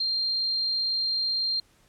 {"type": "tone", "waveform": "sine", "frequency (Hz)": 4186, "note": "C8", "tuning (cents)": 0, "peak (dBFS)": -24, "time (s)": [0, 1.6], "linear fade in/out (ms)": 5, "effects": ["pink hiss -62 dBFS RMS until 1.88 s", "low-pass 12000 Hz 12 dB/octave"]}